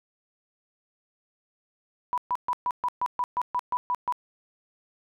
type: tone bursts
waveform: sine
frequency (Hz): 986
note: B5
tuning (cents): -3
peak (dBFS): -23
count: 12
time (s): 2.13-4.124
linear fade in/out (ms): 0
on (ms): 47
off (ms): 130
effects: none